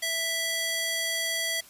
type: tone with high-pass filter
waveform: square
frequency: 659.3 Hz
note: E5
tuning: in tune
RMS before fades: -29 dBFS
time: 0.02-1.61 s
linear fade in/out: 10 ms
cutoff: 2100 Hz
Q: 0.78
effects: white hiss -52 dBFS RMS until 1.69 s + resampled to 32000 Hz